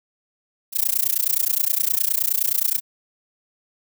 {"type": "noise with amplitude modulation", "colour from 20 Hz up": "violet", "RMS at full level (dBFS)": -17, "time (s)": [0.72, 2.81], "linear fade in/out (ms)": 50, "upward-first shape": "sine", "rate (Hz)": 29.6, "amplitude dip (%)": 100, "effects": []}